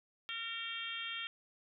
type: harmonic tone with a mistuned harmonic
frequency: 458.4 Hz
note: A#4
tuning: 29 cents flat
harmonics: 3 / 4 / 5 / 6 / 7 / 8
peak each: -47 / -48 / -47 / -46 / -42 / -50 dBFS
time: 0.29-1.27 s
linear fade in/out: 0 ms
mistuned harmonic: 8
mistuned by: -29 cents
effects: none